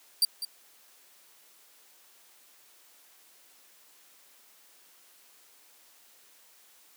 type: tone with echo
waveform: sawtooth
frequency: 4699 Hz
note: D8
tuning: in tune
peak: -17 dBFS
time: 0.22-0.25 s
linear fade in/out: 2 ms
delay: 200 ms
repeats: 1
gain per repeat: -12 dB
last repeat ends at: 0.45 s
effects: white hiss -59 dBFS RMS until 6.96 s + high-pass 300 Hz 12 dB/octave